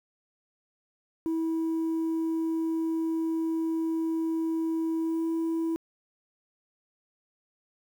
sine tone with pitch glide, 325 to 328 Hz, E4 to E4, -24 to -9 cents, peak -23 dBFS, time 1.26-5.76 s, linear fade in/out 0 ms, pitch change +15 cents, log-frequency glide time 5-5.26 s, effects tanh soft clip ceiling -25 dBFS + 9-bit

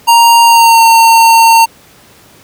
square tone with pitch glide, 932.3 to 911.5 Hz, A#5 to A#5, 0 to -39 cents, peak -3 dBFS, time 0.07-1.66 s, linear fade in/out 20 ms, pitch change -39 cents, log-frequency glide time 0.44-0.82 s, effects pink hiss -41 dBFS RMS until 2.43 s + high-pass 80 Hz 12 dB/octave

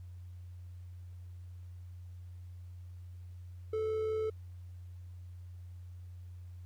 triangle tone with amplitude modulation, 436.8 Hz, A4, 13 cents flat, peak -28 dBFS, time 3.73-4.3 s, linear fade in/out 5 ms, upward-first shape sine, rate 65.1 Hz, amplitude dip 25%, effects added 89 Hz sine -45 dBFS peak until 6.65 s + pink hiss -72 dBFS RMS until 6.65 s

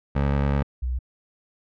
20% pulse / sine tone pair in turn, 70.2 / 62.54 Hz, C#2 / B1, +22 / +22 cents, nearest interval major second, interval 200 cents, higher first, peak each -15 / -23 dBFS, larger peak first, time 0.15-0.63 / 0.82-0.99 s, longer first, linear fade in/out 10 ms, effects low-pass 2000 Hz 12 dB/octave

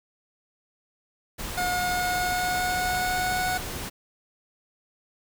pink noise, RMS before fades -34 dBFS, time 1.38-3.9 s, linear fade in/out 20 ms
25% pulse tone with pitch glide, 720 to 735.6 Hz, F#5 to F#5, -47 to -10 cents, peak -21 dBFS, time 1.57-3.58 s, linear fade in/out 10 ms, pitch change +37 cents, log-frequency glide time 1.75-3.45 s
effects none

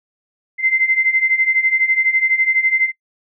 sine beating tone pair, 2067 / 2079 Hz, C7 / C7, -22 / -12 cents, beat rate 12 Hz, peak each -18 / -15 dBFS, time 0.58-2.92 s, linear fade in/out 50 ms, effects noise-tail reverb RT60 0.1 s tail -24 dB re dry

